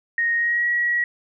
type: tone with pitch glide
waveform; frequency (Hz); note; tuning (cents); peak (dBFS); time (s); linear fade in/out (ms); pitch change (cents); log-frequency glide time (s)
sine; 1864.7 to 1916; A#6 to A#6; 0 to +47; -18; 0.18-1.04; 2; +47; 0.36-0.67
effects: none